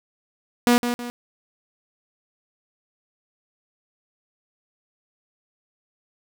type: tone with echo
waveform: sawtooth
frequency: 241.6 Hz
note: B3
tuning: 38 cents flat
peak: -10 dBFS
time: 0.67-0.78 s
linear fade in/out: 0 ms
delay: 160 ms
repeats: 2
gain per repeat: -8 dB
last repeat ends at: 1.1 s
effects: none